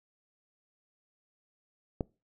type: click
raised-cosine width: 2 ms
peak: -17 dBFS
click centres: 2.008 s
effects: noise-tail reverb RT60 0.3 s tail -24 dB re dry